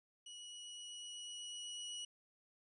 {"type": "tone with level ramp", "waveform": "sawtooth", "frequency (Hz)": 2923, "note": "F#7", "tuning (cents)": -22, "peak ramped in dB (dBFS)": [-47, -40], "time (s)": [0.26, 2.05], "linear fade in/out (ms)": 5, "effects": ["resampled to 24000 Hz"]}